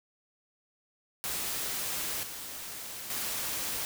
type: noise with level steps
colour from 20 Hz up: white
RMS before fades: -34 / -41 / -34 dBFS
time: 1.24-3.85 s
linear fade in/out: 0 ms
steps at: 2.23 / 3.1 s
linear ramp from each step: 2 ms
effects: none